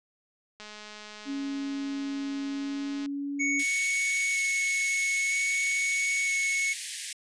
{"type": "click train", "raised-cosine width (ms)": 0.2, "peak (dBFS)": -27, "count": 520, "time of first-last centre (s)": [0.6, 3.06], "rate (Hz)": 211}
{"type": "tone with pitch glide", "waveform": "sine", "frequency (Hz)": [277.2, 284.2], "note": ["C#4", "C#4"], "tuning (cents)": [0, 43], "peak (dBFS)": -30, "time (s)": [1.25, 3.64], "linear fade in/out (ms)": 50, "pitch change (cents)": 43, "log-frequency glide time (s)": [2.47, 3.5]}
{"type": "tone with vibrato", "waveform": "square", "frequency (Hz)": 2213, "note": "C#7", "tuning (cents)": -3, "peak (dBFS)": -26, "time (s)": [3.39, 6.74], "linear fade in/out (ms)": 20, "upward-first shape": "square", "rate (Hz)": 0.52, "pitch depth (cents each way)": 8}
{"type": "high-pass noise", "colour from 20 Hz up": "white", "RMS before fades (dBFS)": -34, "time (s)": [3.59, 7.13], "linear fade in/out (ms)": 5, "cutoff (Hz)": 1700, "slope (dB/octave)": 96}
{"effects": ["resampled to 22050 Hz"]}